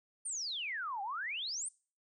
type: exponential two-way sweep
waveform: sine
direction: down then up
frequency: 9397 to 761 to 9397 Hz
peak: -36 dBFS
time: 0.25-1.69 s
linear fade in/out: 10 ms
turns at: 1.02 s
effects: noise-tail reverb RT60 0.4 s tail -24 dB re dry